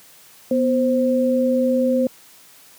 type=tone pair together; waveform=sine; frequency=247 / 523.3 Hz; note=B3 / C5; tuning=0 / 0 cents; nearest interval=octave + minor second; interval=1300 cents; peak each=-18 dBFS; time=0.51-2.07 s; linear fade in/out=2 ms; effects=white hiss -48 dBFS RMS until 2.78 s + high-pass 100 Hz 12 dB/octave